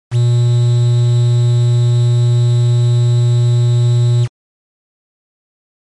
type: tone with quantisation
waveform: triangle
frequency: 120 Hz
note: B2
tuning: 49 cents flat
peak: -6 dBFS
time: 0.11-4.28 s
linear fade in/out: 50 ms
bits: 5
effects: MP3 48 kbps